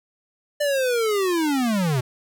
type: linear sweep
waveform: square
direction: down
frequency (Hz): 595 to 119.5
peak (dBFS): -20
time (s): 0.6-2.01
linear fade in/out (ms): 10
effects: none